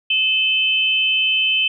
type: tone pair together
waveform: sine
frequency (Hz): 2600 / 3061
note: E7 / G7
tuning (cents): -24 / -42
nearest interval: minor third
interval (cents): 282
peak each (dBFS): -18 / -17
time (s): 0.1-1.68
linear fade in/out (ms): 5
effects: none